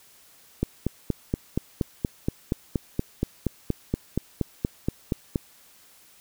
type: click train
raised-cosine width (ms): 3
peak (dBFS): -10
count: 21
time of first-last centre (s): 0.63-5.358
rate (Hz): 4.23
effects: white hiss -55 dBFS RMS until 6.2 s